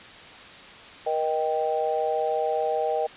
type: chord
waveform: sine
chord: Eb major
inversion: second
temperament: equal with one note detuned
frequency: 475.4 / 622.3 / 784 Hz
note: Bb4 / Eb5 / G5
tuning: +34 / 0 / 0 cents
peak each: -27 dBFS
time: 1.06-3.07 s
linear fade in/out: 10 ms
effects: white hiss -44 dBFS RMS until 3.16 s + resampled to 8000 Hz